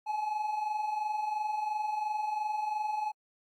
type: tone pair together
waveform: triangle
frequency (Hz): 830.6 / 853.5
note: G#5 / G#5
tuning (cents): 0 / +47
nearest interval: unison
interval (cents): 47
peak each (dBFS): -36 / -29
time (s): 0.06-3.12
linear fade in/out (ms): 20
effects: AAC 64 kbps